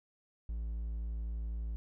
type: tone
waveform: triangle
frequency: 56 Hz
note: A1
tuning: 31 cents sharp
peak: -33 dBFS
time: 0.49-1.76 s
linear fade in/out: 0 ms
effects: none